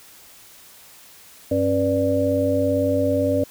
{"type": "harmonic tone with a mistuned harmonic", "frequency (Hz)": 97.7, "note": "G2", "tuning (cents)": -5, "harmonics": [1, 3, 5, 6], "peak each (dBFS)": [-26, -22, -24, -21], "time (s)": [1.51, 3.44], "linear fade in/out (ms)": 5, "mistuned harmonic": 3, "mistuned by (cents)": -130, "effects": ["white hiss -47 dBFS RMS until 3.5 s"]}